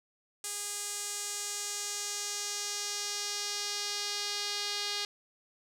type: tone with band-pass filter sweep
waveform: sawtooth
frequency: 410 Hz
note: G#4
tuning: 22 cents flat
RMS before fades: -36 dBFS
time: 0.44-5.05 s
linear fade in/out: 2 ms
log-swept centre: 8300 to 4400 Hz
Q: 2.1
effects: none